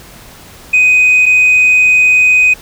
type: tone pair in turn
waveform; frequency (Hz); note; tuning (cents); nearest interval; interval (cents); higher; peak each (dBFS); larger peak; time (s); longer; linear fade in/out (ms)
sine; 2502 / 2502; D#7 / D#7; +9 / +9; unison; 0; neither; -3; neither; 0.73-1.26 / 1.26-2.54; second; 10
effects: tanh soft clip ceiling -3 dBFS + pink hiss -36 dBFS RMS until 2.61 s